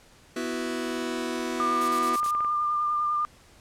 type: chord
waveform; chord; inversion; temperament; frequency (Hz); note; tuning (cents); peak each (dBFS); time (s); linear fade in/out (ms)
sawtooth; B suspended fourth; none; just; 246.9 / 329.3 / 370.4; B3 / E4 / F#4; 0 / -2 / +2; -28 / -29 / -29; 0.36-2.16; 5
type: tone with vibrato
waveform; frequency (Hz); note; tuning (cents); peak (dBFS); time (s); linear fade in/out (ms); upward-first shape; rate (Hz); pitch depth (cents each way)
sine; 1200; D6; +37; -23; 1.6-3.25; 0; triangle; 10; 21
type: noise bursts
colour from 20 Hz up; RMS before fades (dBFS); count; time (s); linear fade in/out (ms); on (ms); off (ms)
blue; -35; 5; 1.81-2.311; 5; 73; 34
type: clicks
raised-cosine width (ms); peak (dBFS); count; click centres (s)
0.5; -25; 5; 2.231 / 2.262 / 2.35 / 2.406 / 2.447
effects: pink hiss -55 dBFS RMS until 3.6 s + low-pass 10000 Hz 12 dB/octave